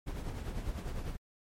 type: noise with tremolo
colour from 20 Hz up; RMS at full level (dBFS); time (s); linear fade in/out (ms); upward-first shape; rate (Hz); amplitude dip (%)
brown; -35; 0.06-1.17; 20; triangle; 10; 60
effects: MP3 64 kbps